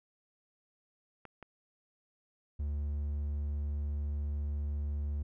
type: clicks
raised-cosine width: 0.5 ms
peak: -32 dBFS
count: 2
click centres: 1.253 / 1.427 s
type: tone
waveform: triangle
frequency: 72.9 Hz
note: D2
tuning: 12 cents flat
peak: -30 dBFS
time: 2.59-5.23 s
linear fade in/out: 10 ms
effects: none